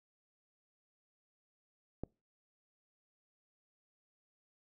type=click; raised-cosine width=2 ms; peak=-25 dBFS; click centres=2.036 s; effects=noise-tail reverb RT60 0.3 s tail -26 dB re dry